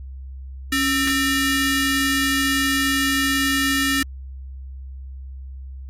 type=ring-modulated tone; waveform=sawtooth; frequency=1046.5 Hz; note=C6; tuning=in tune; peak=-11 dBFS; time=0.72-4.03 s; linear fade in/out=5 ms; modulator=771 Hz; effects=added 66 Hz sine -32 dBFS peak until 5.89 s + AAC 48 kbps